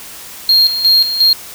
triangle tone with tremolo, 4227 Hz, C8, 17 cents sharp, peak -5 dBFS, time 0.49-1.33 s, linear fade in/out 2 ms, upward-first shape square, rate 2.8 Hz, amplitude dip 65%, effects white hiss -32 dBFS RMS until 1.54 s

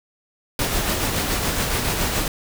pink noise with tremolo, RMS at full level -21 dBFS, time 0.59-2.28 s, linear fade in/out 2 ms, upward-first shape sine, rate 7.1 Hz, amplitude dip 35%, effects none

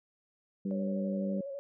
harmonic tone, 98 Hz, G2, in tune, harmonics 2 / 3 / 4 / 5, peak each -31 / -43 / -45 / -46 dBFS, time 0.65-1.41 s, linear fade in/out 5 ms
sine tone with vibrato, 554.4 Hz, C#5, in tune, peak -37 dBFS, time 0.71-1.59 s, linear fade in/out 0 ms, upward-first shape square, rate 12 Hz, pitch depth 30 cents each way
effects none

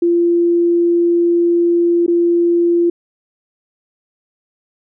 sine tone with dropouts, 343.7 Hz, F4, 28 cents flat, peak -10 dBFS, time 0.02-2.9 s, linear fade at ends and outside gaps 5 ms, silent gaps 2.064-2.079 s, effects none

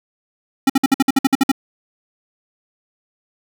square tone bursts, 269.3 Hz, C#4, 50 cents flat, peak -10 dBFS, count 11, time 0.67-1.517 s, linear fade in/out 5 ms, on 27 ms, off 55 ms, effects none

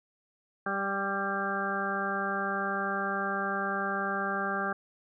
harmonic tone with a mistuned harmonic, 196.6 Hz, G3, 5 cents sharp, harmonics 1 / 2 / 3 / 4 / 6 / 7 / 8, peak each -37 / -38 / -39 / -36 / -35 / -37 / -34 dBFS, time 0.66-4.73 s, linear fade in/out 5 ms, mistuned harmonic 8, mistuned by +17 cents, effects none

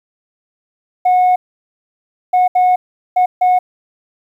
sine tone bursts at uneven times, 730 Hz, F#5, 24 cents flat, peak -6 dBFS, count 5, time 1.05-1.36 / 2.33-2.48 / 2.55-2.76 / 3.16-3.26 / 3.41-3.59 s, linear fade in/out 10 ms, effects tanh soft clip ceiling -7 dBFS + 8-bit

